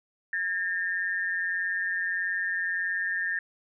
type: tone pair together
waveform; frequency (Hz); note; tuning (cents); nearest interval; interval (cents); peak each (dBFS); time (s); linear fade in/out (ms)
sine; 1628 / 1809.6; G#6 / A6; -35 / +48; major second; 183; -31 / -28; 0.33-3.39; 2
effects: none